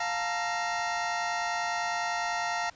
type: tone cluster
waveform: square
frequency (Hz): 702 / 878 / 928 / 1366 / 1866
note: F5 / A5 / A#5 / F6 / A#6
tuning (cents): +9 / -4 / -8 / -39 / +1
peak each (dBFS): -34 / -36 / -39 / -37 / -35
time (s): 0-2.7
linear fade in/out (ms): 5
effects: pink hiss -57 dBFS RMS until 2.75 s + resampled to 16000 Hz